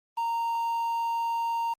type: tone with quantisation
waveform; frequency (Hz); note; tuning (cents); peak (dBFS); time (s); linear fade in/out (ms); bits
triangle; 926; A#5; -12; -24; 0.17-1.74; 10; 8
effects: low-pass 11000 Hz 12 dB/octave + Opus 32 kbps